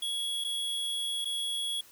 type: tone with dropouts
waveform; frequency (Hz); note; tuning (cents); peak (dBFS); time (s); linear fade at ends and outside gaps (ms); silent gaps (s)
square; 3342; G#7; +10; -31; 0.02-1.81; 5; 0.441-0.446 / 1.247-1.254
effects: white hiss -56 dBFS RMS until 1.91 s